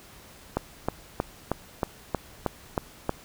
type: click train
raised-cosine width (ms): 1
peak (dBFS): -10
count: 9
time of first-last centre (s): 0.57-3.094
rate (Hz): 3.17
effects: pink hiss -50 dBFS RMS until 3.24 s